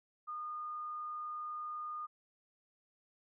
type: tone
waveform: sine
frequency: 1222 Hz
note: D#6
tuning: 32 cents flat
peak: -39 dBFS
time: 0.27-2.07 s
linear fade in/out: 20 ms
effects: none